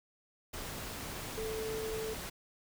sine tone in noise, 440 Hz, A4, in tune, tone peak -36 dBFS, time 1.37-2.14 s, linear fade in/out 10 ms, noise pink, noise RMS -42 dBFS, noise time 0.53-2.3 s, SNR +3 dB, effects none

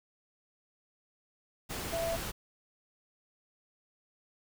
sine tone in noise, 666 Hz, E5, 18 cents sharp, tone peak -31 dBFS, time 1.92-2.17 s, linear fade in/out 20 ms, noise pink, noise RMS -38 dBFS, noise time 1.69-2.32 s, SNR +4 dB, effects none

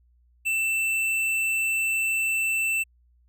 sine tone with tanh clipping, 2667 Hz, E7, 20 cents sharp, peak -24 dBFS, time 0.45-2.84 s, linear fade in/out 20 ms, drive 14 dB, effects added 60 Hz sine -58 dBFS peak until 3.28 s

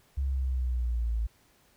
sine linear sweep, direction down, 68.7 to 54.7 Hz, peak -26 dBFS, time 0.17-1.27 s, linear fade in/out 10 ms, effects pink hiss -64 dBFS RMS until 1.76 s

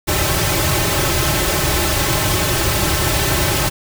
pink noise with comb filter, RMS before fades -17 dBFS, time 0.07-3.7 s, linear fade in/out 20 ms, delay 4.2 ms, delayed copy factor -0.9, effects none

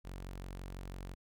sawtooth tone, 46.02 Hz, F#1, 9 cents flat, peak -39 dBFS, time 0.04-1.15 s, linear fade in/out 20 ms, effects none

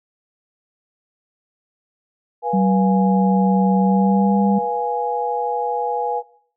sine chord, F diminished, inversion second, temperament equal with one note detuned, 485.7 / 698.5 / 830.6 Hz, Cb5 / F5 / Ab5, -29 / 0 / 0 cents, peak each -24 / -27 / -21 dBFS, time 2.42-6.23 s, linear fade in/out 50 ms
sine tone with pitch glide, 190.7 to 199.37 Hz, G3 to G3, -47 to +30 cents, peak -15 dBFS, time 2.53-4.59 s, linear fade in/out 10 ms, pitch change +77 cents, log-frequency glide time 3.8-4.38 s
effects noise-tail reverb RT60 0.5 s tail -17 dB re dry

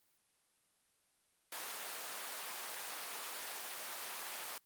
pink high-pass noise, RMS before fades -44 dBFS, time 1.52-4.58 s, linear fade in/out 2 ms, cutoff 780 Hz, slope 12 dB/octave, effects white hiss -75 dBFS RMS until 4.65 s + Opus 32 kbps

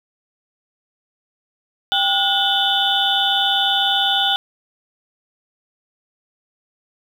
sine tone cluster, 790 / 1450 / 3028 / 3448 / 3634 Hz, G5 / F#6 / F#7 / A7 / A#7, +13 / -35 / +39 / -36 / -45 cents, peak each -21 / -24 / -20 / -21 / -23 dBFS, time 1.92-4.36 s, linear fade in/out 0 ms, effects 7-bit

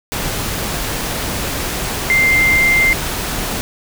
sine tone in noise, 2093 Hz, C7, in tune, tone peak -10 dBFS, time 2.1-2.93 s, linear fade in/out 0 ms, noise pink, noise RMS -21 dBFS, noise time 0.12-3.61 s, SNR +8 dB, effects none

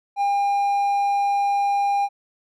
triangle tone, 804 Hz, G5, 44 cents sharp, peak -16 dBFS, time 0.16-2.09 s, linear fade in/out 50 ms, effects none

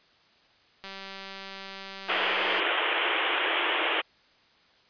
click train, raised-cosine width 0.2 ms, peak -23 dBFS, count 342, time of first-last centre 0.84-2.598 s, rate 194 Hz
white band-pass noise, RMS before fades -27 dBFS, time 2.08-4.02 s, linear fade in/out 20 ms, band 310 to 3300 Hz, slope 96 dB/octave
effects white hiss -61 dBFS RMS until 4.89 s + resampled to 11025 Hz

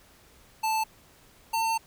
square tone pair in turn, 880 / 900.6 Hz, A5 / A5, 0 / +40 cents, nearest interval unison, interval 40 cents, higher second, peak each -25 dBFS, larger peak neither, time 0.63-0.84 / 1.53-1.78 s, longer second, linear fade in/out 10 ms, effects pink hiss -57 dBFS RMS until 1.86 s

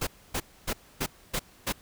pink noise bursts, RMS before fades -29 dBFS, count 6, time 0.01-1.726 s, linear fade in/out 10 ms, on 61 ms, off 270 ms, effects pink hiss -56 dBFS RMS until 1.81 s

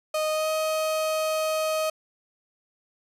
35% pulse tone with pitch glide, 620 to 628.3 Hz, D#5 to D#5, -6 to +17 cents, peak -22 dBFS, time 0.14-1.9 s, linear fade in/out 5 ms, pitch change +23 cents, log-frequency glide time 0.32-0.49 s, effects resampled to 32000 Hz

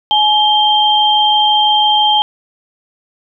sine tone pair together, 847 / 3163 Hz, G#5 / G7, +34 / +15 cents, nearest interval octave + major seventh, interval 2281 cents, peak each -11 dBFS, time 0.11-2.22 s, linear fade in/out 0 ms, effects none

